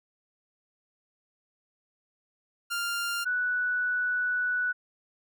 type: tone pair in turn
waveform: sawtooth / sine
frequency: 1397 / 1480.1 Hz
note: F6 / F#6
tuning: 0 / 0 cents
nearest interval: minor second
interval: 100 cents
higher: second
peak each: -25 dBFS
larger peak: neither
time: 2.7-3.25 / 3.25-4.73 s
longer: second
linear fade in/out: 20 ms
effects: none